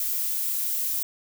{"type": "noise", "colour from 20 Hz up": "violet", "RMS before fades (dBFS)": -27, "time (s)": [0, 1.03], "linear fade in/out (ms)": 2, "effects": []}